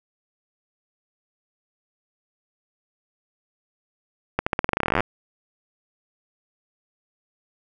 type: accelerating click train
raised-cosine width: 0.5 ms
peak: -5 dBFS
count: 21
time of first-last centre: 4.39-5.006 s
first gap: 75 ms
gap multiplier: 0.89
effects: none